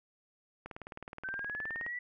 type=click train; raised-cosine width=0.5 ms; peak=-28 dBFS; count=24; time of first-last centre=0.66-1.864 s; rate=19.1 Hz
type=exponential sweep; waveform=sine; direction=up; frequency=1526 to 1979 Hz; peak=-36 dBFS; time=1.24-1.99 s; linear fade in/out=5 ms
effects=none